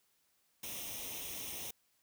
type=noise with comb filter; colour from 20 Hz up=white; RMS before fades=-43 dBFS; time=0.63-1.71 s; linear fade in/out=5 ms; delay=0.33 ms; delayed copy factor=+0.7; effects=white hiss -75 dBFS RMS until 2.02 s